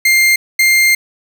40% pulse tone pair in turn, 2107 / 2107 Hz, C7 / C7, +12 / +12 cents, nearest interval unison, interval 0 cents, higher neither, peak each -7 dBFS, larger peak neither, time 0.05-0.36 / 0.59-0.95 s, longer second, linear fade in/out 5 ms, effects 7-bit

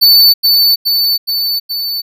square tone with echo, 4506 Hz, C#8, 28 cents sharp, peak -4 dBFS, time 0.01-0.34 s, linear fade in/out 20 ms, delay 420 ms, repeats 4, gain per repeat -3 dB, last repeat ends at 2.02 s, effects none

